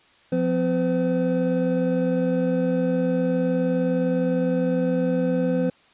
triangle tone cluster, 176.2 / 256.1 / 509 Hz, F3 / C4 / C5, +16 / -37 / -48 cents, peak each -22 dBFS, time 0.32-5.7 s, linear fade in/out 5 ms, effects white hiss -56 dBFS RMS until 5.93 s + resampled to 8000 Hz

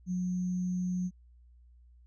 sine tone with sample-and-hold, 181.3 Hz, F#3, 35 cents flat, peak -29 dBFS, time 0.06-1.11 s, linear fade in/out 50 ms, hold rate 6300 Hz, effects added 60 Hz sine -55 dBFS peak until 2.06 s + resampled to 22050 Hz

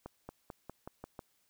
accelerating click train, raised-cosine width 1 ms, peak -29 dBFS, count 7, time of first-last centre 0.06-1.192 s, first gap 230 ms, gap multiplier 0.92, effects white hiss -74 dBFS RMS until 1.49 s

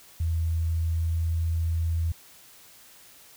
sine tone with pitch glide, 82 to 82.52 Hz, E2 to E2, -9 to +2 cents, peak -23 dBFS, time 0.2-2.12 s, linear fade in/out 5 ms, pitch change +11 cents, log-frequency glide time 0.81-1.11 s, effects white hiss -52 dBFS RMS until 3.36 s

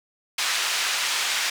pink band-pass noise, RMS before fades -25 dBFS, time 0.38-1.5 s, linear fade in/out 5 ms, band 1600 to 6900 Hz, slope 12 dB/octave, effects none

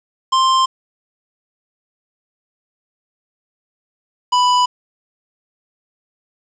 square tone pair in turn, 1050 / 991.1 Hz, C6 / B5, +6 / +6 cents, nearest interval minor second, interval 100 cents, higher first, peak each -12 dBFS, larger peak neither, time 0.32-0.66 / 4.32-4.66 s, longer neither, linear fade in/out 10 ms, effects resampled to 16000 Hz + 7-bit

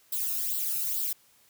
violet noise with flanger, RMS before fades -30 dBFS, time 0.12-1.13 s, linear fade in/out 5 ms, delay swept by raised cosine 0.23 to 0.78 ms, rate 2.3 Hz, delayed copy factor +0.65, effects white hiss -62 dBFS RMS until 1.49 s

